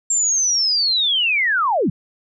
sine linear sweep, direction down, 7459 to 128.5 Hz, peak -15 dBFS, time 0.1-1.9 s, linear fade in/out 5 ms, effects none

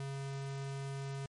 square tone, 137.4 Hz, C#3, 15 cents flat, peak -39 dBFS, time 0-1.26 s, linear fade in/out 2 ms, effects MP3 48 kbps

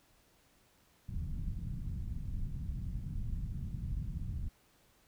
pink low-pass noise, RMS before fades -38 dBFS, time 1.08-4.49 s, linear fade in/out 10 ms, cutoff 170 Hz, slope 24 dB/octave, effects pink hiss -68 dBFS RMS until 5.07 s

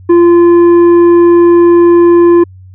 sine tone with tanh clipping, 344.7 Hz, F4, 23 cents flat, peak -3 dBFS, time 0.09-2.44 s, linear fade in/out 10 ms, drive 7 dB, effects added 93 Hz sine -31 dBFS peak until 2.74 s

